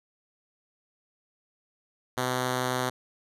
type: tone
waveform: 5% pulse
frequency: 126.9 Hz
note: B2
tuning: 47 cents sharp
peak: -15 dBFS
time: 2.17-2.9 s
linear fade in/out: 10 ms
effects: resampled to 32000 Hz